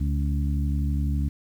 harmonic tone with a mistuned harmonic, 72 Hz, D2, 34 cents flat, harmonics 1 / 2 / 3 / 4, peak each -23 / -29 / -33 / -35 dBFS, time 0-1.29 s, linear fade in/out 10 ms, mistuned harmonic 4, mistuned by -25 cents, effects 9-bit

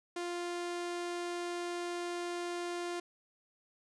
sawtooth tone, 349.2 Hz, F4, in tune, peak -32 dBFS, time 0.16-3 s, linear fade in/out 5 ms, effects resampled to 22050 Hz

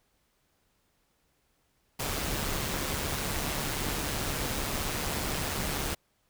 pink noise with amplitude modulation, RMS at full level -30 dBFS, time 1.99-5.95 s, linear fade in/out 10 ms, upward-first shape sine, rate 144 Hz, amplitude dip 45%, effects pink hiss -72 dBFS RMS until 6.29 s

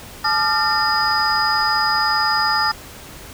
sine tone cluster, 863 / 1203 / 1382 / 1805 / 4959 Hz, A5 / D6 / F6 / A6 / D#8, -34 / +41 / -19 / +44 / -7 cents, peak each -21 / -23 / -22 / -23 / -21 dBFS, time 0.24-2.72 s, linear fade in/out 10 ms, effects pink hiss -38 dBFS RMS until 3.33 s

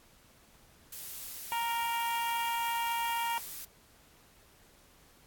blue noise, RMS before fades -42 dBFS, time 0.92-3.65 s, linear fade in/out 5 ms
harmonic tone, 466.1 Hz, A#4, in tune, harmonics 2 / 3 / 4 / 5 / 6 / 7, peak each -31 / -45 / -43 / -42 / -41 / -46 dBFS, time 1.52-3.38 s, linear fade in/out 0 ms
effects pink hiss -61 dBFS RMS until 5.26 s + AAC 64 kbps

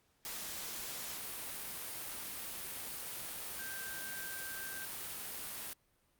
sine tone in noise, 1568 Hz, G6, in tune, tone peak -45 dBFS, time 3.59-4.85 s, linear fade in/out 0 ms, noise white, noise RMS -43 dBFS, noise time 0.25-5.73 s, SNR -5 dB, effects pink hiss -74 dBFS RMS until 6.19 s + Opus 48 kbps

